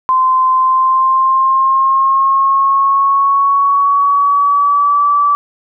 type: tone with pitch glide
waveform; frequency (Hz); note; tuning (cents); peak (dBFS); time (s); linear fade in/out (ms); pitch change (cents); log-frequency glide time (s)
sine; 1036 to 1156.2; C6 to D6; -17 to -27; -8; 0.09-5.35; 0; +190; 0.52-5.05
effects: none